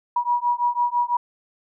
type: beating tone pair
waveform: sine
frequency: 962 / 968 Hz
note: B5 / B5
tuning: -46 / -35 cents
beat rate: 6 Hz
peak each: -22 dBFS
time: 0.16-1.17 s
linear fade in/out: 5 ms
effects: none